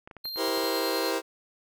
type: clicks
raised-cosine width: 0.5 ms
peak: -29 dBFS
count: 8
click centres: 0.075 / 0.112 / 0.167 / 0.255 / 0.36 / 0.482 / 0.575 / 0.64 s
type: tone with tremolo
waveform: square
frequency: 4186 Hz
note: C8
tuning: in tune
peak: -32 dBFS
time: 0.24-1.12 s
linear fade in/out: 10 ms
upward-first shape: square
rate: 10 Hz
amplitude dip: 30%
type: chord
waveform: sawtooth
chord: C dominant seventh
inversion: first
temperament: just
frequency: 327 / 392.4 / 470.9 / 523.3 Hz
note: E4 / G4 / Bb4 / C5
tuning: -14 / +2 / +18 / 0 cents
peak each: -28 dBFS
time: 0.36-1.22 s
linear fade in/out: 50 ms
effects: none